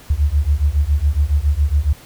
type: beating tone pair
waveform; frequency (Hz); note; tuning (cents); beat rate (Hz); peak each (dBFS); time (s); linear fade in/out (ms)
sine; 69.3 / 76.5; C#2 / D#2; 0 / -29; 7.2; -16; 0.1-1.93; 5
effects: pink hiss -43 dBFS RMS until 2.05 s